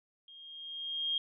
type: tone with level ramp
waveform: sine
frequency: 3231 Hz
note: G#7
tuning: 48 cents flat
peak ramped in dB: -51 to -28 dBFS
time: 0.28-1.18 s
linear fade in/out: 2 ms
effects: none